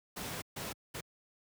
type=noise bursts at uneven times; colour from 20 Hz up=pink; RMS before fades=-40 dBFS; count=3; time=0.16-0.42 / 0.56-0.73 / 0.94-1.01 s; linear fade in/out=10 ms; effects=high-pass 80 Hz 12 dB/octave